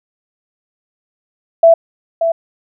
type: tone with echo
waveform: sine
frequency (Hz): 664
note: E5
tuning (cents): +12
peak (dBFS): -3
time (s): 1.63-1.74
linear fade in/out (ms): 5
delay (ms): 580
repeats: 1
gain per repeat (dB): -8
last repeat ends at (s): 2.32
effects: none